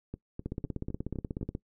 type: two click trains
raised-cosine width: 3 ms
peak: -24 / -21 dBFS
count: 6 / 19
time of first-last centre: 0.14-1.412 / 0.46-1.551 s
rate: 3.93 / 16.5 Hz
effects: noise-tail reverb RT60 0.1 s tail -20 dB re dry